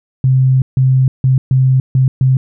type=tone bursts at uneven times; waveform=sine; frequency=130.81 Hz; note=C3; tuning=in tune; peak=-7 dBFS; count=6; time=0.24-0.62 / 0.77-1.08 / 1.24-1.38 / 1.51-1.8 / 1.95-2.08 / 2.21-2.37 s; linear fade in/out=2 ms; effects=none